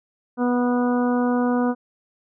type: harmonic tone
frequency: 245.4 Hz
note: B3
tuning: 11 cents flat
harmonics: 1 / 2 / 3 / 4 / 5 / 6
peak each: -19 / -25 / -29 / -31 / -33 / -35 dBFS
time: 0.37-1.75 s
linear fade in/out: 50 ms
effects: none